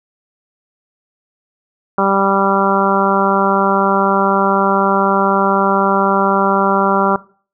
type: harmonic tone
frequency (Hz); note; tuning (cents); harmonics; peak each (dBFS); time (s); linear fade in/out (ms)
196; G3; 0; 1 / 2 / 3 / 4 / 5 / 6 / 7; -19 / -19 / -19 / -19 / -19 / -19 / -19; 1.98-7.16; 2
effects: noise-tail reverb RT60 0.4 s tail -19 dB re dry

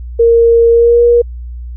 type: tone with pitch glide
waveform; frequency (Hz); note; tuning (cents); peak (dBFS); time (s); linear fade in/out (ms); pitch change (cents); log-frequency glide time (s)
sine; 464.3 to 475.7; A#4 to A#4; -7 to +35; -4; 0.19-1.22; 10; +42; 0.7-1.03
effects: added 60 Hz sine -22 dBFS peak until 1.76 s

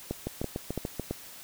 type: two click trains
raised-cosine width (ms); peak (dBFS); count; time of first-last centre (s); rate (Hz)
2; -18 / -17; 6 / 4; 0.27-0.997 / 0.11-1.11; 6.88 / 3
effects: white hiss -47 dBFS RMS until 1.43 s

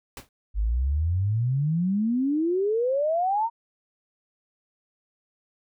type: noise with exponential decay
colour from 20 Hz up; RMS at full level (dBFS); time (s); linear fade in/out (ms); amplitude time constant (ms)
pink; -34; 0.17-0.29; 2; 26
type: exponential sweep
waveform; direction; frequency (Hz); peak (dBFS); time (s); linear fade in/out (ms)
sine; up; 49 to 945; -21; 0.54-3.5; 50
effects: none

